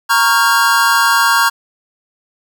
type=chord; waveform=square; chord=G half-diminished seventh; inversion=first; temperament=equal with one note detuned; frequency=932.3 / 1108.7 / 1396.9 / 1607.4 Hz; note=Bb5 / Db6 / F6 / G6; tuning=0 / 0 / 0 / +43 cents; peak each=-16 dBFS; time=0.09-1.5 s; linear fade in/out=20 ms; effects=none